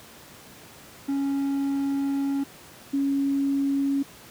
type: tone pair in turn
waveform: triangle / sine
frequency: 277.2 / 277.2 Hz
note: C#4 / C#4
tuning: 0 / 0 cents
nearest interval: unison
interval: 0 cents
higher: neither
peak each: -21 dBFS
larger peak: neither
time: 1.08-2.44 / 2.93-4.03 s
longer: first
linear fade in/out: 10 ms
effects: pink hiss -47 dBFS RMS until 4.3 s + high-pass 100 Hz 12 dB/octave